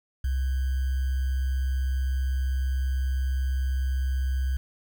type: tone with sample-and-hold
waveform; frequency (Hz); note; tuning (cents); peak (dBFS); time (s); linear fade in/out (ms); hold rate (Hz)
sine; 65.41; C2; 0; -23; 0.24-4.57; 5; 1575
effects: none